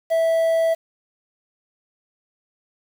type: tone with quantisation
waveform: triangle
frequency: 656 Hz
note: E5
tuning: 9 cents flat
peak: -14 dBFS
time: 0.1-0.75 s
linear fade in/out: 20 ms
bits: 7
effects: none